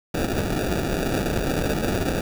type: noise with sample-and-hold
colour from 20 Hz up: white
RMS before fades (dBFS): -24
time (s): 0.14-2.21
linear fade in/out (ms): 2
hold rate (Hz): 1050
effects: none